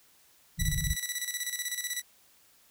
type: low-pass noise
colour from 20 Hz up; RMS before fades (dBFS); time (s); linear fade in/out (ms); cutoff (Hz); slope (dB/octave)
white; -30; 0.57-0.96; 50; 170; 96
type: tone with tremolo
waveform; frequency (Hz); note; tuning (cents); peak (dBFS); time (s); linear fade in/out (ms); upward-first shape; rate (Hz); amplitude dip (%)
10% pulse; 1961; B6; -13; -21; 0.59-2.02; 10; square; 16; 65
effects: white hiss -62 dBFS RMS until 2.7 s